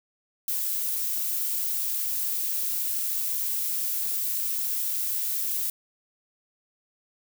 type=noise; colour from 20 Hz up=violet; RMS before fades=-28 dBFS; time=0.48-5.7 s; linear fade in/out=2 ms; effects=none